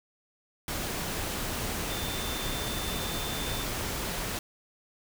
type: tone in noise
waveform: sine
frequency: 3559 Hz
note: A7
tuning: 19 cents sharp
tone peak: -39 dBFS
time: 1.9-3.64 s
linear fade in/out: 2 ms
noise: pink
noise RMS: -33 dBFS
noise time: 0.68-4.39 s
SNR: -9 dB
effects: none